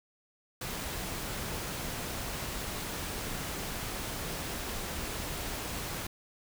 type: noise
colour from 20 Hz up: pink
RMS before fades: -37 dBFS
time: 0.61-6.07 s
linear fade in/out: 5 ms
effects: none